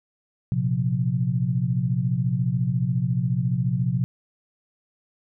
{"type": "chord", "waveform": "sine", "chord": "Bb suspended second", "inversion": "none", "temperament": "equal with one note detuned", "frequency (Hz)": [116.54, 130.81, 177.15], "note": ["Bb2", "C3", "F3"], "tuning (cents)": [0, 0, 25], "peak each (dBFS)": [-26, -23, -26], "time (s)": [0.52, 4.04], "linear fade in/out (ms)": 0, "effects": []}